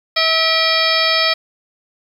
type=harmonic tone with a mistuned harmonic; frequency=647 Hz; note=E5; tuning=32 cents flat; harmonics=1 / 2 / 3 / 4 / 5 / 6 / 7 / 8; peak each=-21 / -21 / -21 / -21 / -21 / -21 / -21 / -21 dBFS; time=0.16-1.34 s; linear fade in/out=10 ms; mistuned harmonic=4; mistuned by=-140 cents; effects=7-bit